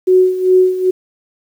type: tone with tremolo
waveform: sine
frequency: 370 Hz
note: F#4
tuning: in tune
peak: -5 dBFS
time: 0.07-0.91 s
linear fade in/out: 10 ms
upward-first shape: sine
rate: 2.5 Hz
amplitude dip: 75%
effects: 7-bit